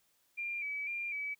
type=tone with vibrato; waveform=sine; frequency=2339 Hz; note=D7; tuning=8 cents flat; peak=-35 dBFS; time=0.37-1.35 s; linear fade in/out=20 ms; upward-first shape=square; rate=2 Hz; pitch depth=38 cents each way; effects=white hiss -73 dBFS RMS until 1.39 s